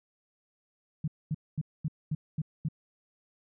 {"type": "tone bursts", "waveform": "sine", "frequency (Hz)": 153.6, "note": "D#3", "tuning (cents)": -22, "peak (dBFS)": -27, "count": 7, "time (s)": [1.04, 2.686], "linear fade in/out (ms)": 5, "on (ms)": 38, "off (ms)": 230, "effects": []}